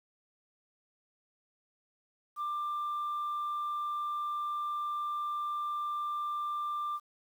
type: tone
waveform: sine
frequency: 1187 Hz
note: D6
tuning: 18 cents sharp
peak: -30 dBFS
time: 2.36-7 s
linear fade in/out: 50 ms
effects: tanh soft clip ceiling -30 dBFS + 10-bit